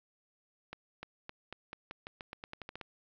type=accelerating click train; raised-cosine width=0.3 ms; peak=-26 dBFS; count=15; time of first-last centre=0.73-2.812 s; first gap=300 ms; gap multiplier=0.88; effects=low-pass 5000 Hz 12 dB/octave + 11-bit